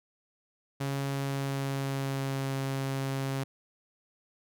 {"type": "tone with pitch glide", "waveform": "sawtooth", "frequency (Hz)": [138.2, 135.51], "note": ["C#3", "C#3"], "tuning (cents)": [-5, -39], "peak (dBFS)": -26, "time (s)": [0.8, 3.44], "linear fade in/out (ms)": 10, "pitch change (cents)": -34, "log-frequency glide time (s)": [1.11, 2.54], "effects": []}